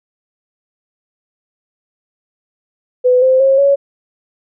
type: tone with pitch steps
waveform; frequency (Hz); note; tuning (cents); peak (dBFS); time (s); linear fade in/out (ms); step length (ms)
sine; 501 / 519.6 / 538.8 / 558.8; B4 / C5 / C#5 / C#5; +25 / -12 / -49 / +14; -7; 3.04-3.76; 20; 180
effects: none